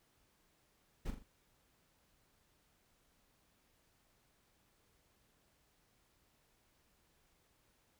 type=noise with echo; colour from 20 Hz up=brown; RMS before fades=-38 dBFS; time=1.05-1.11 s; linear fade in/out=10 ms; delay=41 ms; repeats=3; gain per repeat=-7 dB; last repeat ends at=1.233 s; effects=pink hiss -74 dBFS RMS until 7.99 s